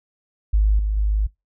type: tone with level steps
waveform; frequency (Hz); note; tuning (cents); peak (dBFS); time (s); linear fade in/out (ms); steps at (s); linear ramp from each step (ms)
sine; 51.91; G#1; 0; -13 / -18 / -16; 0.53-1.27; 10; 0.79 / 0.97; 2
effects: noise-tail reverb RT60 0.2 s tail -23 dB re dry